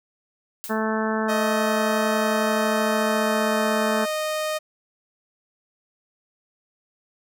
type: noise with exponential decay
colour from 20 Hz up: blue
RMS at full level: -31 dBFS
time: 0.64-0.85 s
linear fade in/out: 0 ms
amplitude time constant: 45 ms
type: harmonic tone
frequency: 219 Hz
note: A3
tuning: 8 cents flat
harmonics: 1 / 2 / 3 / 4 / 5 / 6 / 7 / 8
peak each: -25 / -28 / -30 / -31 / -32 / -33 / -33 / -34 dBFS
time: 0.69-4.06 s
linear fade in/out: 20 ms
type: tone with pitch glide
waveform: sawtooth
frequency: 626 to 618.1 Hz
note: D#5 to D#5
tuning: +10 to -12 cents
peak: -20 dBFS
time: 1.28-4.59 s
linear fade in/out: 20 ms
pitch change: -22 cents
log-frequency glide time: 2.18-4.1 s
effects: none